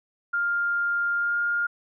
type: tone with pitch glide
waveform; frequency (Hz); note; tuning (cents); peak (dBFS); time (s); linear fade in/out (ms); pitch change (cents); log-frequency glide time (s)
sine; 1402 to 1412.6; F6 to F6; +6 to +19; -22; 0.33-1.67; 10; +13; 1.16-1.36
effects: none